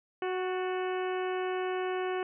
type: harmonic tone with a mistuned harmonic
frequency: 370 Hz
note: F#4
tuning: in tune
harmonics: 1 / 2 / 3 / 4 / 5 / 6 / 7 / 8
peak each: -31 / -37 / -41 / -43 / -45 / -47 / -48 / -49 dBFS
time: 0.22-2.23 s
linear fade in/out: 2 ms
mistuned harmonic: 5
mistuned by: -52 cents
effects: none